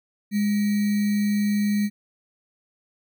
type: tone with sample-and-hold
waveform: sine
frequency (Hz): 206.2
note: G#3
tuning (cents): -12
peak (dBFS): -19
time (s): 0.31-1.9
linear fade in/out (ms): 50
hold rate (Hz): 2100
effects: none